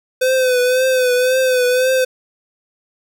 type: tone with vibrato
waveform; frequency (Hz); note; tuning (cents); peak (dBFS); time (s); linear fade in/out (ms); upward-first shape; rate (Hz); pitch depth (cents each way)
square; 508; B4; +49; -13; 0.21-2.05; 10; triangle; 1.9; 55
effects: none